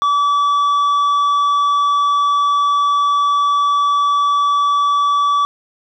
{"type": "tone with tanh clipping", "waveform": "sine", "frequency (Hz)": 1150, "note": "D6", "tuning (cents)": -37, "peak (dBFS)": -13, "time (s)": [0.02, 5.45], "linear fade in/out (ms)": 0, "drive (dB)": 6, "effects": []}